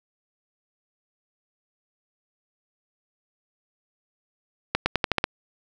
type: accelerating click train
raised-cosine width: 0.3 ms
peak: -4 dBFS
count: 7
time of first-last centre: 4.75-5.241 s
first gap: 110 ms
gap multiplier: 0.88
effects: none